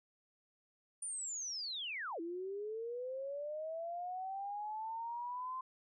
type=linear two-way sweep; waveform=sine; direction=down then up; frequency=9397 to 326.5 to 1044 Hz; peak=-39 dBFS; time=1.02-5.61 s; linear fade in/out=5 ms; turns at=2.2 s; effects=none